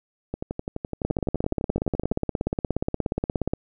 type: two click trains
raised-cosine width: 2 ms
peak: -10 / -15 dBFS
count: 43 / 22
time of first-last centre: 1.05-3.535 / 0.34-2.12 s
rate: 16.9 / 11.8 Hz
effects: none

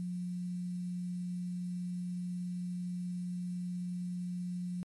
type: tone with quantisation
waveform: sine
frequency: 178.5 Hz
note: F3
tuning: 38 cents sharp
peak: -35 dBFS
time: 0-4.83 s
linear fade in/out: 0 ms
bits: 10
effects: AAC 32 kbps

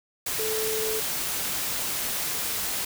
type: tone in noise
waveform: sine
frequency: 437.4 Hz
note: A4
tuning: 10 cents flat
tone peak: -28 dBFS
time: 0.39-1 s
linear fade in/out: 5 ms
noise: white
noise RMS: -29 dBFS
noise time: 0.26-2.85 s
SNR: -2 dB
effects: none

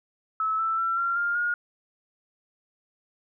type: tone with pitch steps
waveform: sine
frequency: 1300 / 1325 / 1350.5 / 1376.5 / 1403 / 1430 Hz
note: E6 / E6 / E6 / F6 / F6 / F6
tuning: -24 / +9 / +42 / -25 / +8 / +41 cents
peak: -23 dBFS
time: 0.4-1.54 s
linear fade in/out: 2 ms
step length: 190 ms
effects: none

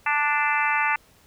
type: harmonic tone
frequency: 293.8 Hz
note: D4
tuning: 1 cent sharp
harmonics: 3 / 4 / 5 / 6 / 7 / 8 / 9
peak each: -25 / -28 / -28 / -28 / -27 / -31 / -29 dBFS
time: 0.06-0.96 s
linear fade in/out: 5 ms
effects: pink hiss -57 dBFS RMS until 1.26 s

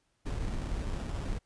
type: noise with sample-and-hold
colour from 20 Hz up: brown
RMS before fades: -34 dBFS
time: 0.25-1.39 s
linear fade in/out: 20 ms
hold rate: 2100 Hz
effects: pink hiss -75 dBFS RMS until 1.45 s + resampled to 22050 Hz

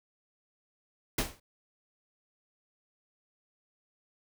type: noise with exponential decay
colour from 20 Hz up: pink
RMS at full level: -25 dBFS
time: 1.18-1.4 s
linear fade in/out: 5 ms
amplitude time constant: 46 ms
effects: none

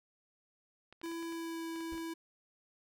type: clicks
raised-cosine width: 0.3 ms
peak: -38 dBFS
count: 9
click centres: 0.926 / 1.015 / 1.059 / 1.116 / 1.227 / 1.324 / 1.76 / 1.807 / 1.979 s
type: tone with pitch glide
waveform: square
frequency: 333.1 to 329.3 Hz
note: E4 to E4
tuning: +18 to -2 cents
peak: -39 dBFS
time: 1.03-2.14 s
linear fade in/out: 10 ms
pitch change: -20 cents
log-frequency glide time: 1.23-1.64 s
type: noise with exponential decay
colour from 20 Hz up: brown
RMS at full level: -42 dBFS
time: 1.92-2.04 s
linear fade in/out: 5 ms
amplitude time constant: 26 ms
effects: none

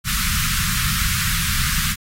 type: band-stop noise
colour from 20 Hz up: pink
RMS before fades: -21 dBFS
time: 0.04-1.96 s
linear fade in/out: 50 ms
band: 200 to 1200 Hz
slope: 48 dB/octave
effects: AAC 48 kbps

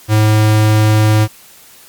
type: tone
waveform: square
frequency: 107.6 Hz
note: A2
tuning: 38 cents flat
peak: -8 dBFS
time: 0.08-1.28 s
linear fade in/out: 50 ms
effects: white hiss -41 dBFS RMS until 1.88 s + MP3 96 kbps

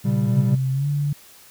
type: chord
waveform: triangle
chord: G diminished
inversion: first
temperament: equal with one note detuned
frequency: 118.58 / 138.59 / 196 Hz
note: Bb2 / Db3 / G3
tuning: +30 / 0 / 0 cents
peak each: -20 dBFS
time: 0.04-0.56 s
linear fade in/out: 20 ms
type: tone with pitch glide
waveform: sine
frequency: 131.8 to 144.56 Hz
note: C3 to D3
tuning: +13 to -27 cents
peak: -19 dBFS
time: 0.28-1.13 s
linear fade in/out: 5 ms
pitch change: +160 cents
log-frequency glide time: 0.72-0.87 s
effects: white hiss -48 dBFS RMS until 1.5 s

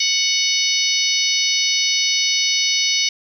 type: harmonic tone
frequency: 740 Hz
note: F#5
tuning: in tune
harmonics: 3 / 4 / 5 / 6 / 7 / 8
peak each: -23 / -23 / -23 / -23 / -23 / -23 dBFS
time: 0-3.09 s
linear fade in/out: 5 ms
effects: 8-bit

